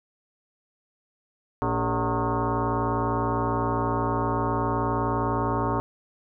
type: tone with frequency modulation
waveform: sine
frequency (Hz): 400.2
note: G4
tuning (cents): +36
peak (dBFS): -22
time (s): 1.62-5.8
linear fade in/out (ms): 0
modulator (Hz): 172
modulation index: 4.5
effects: none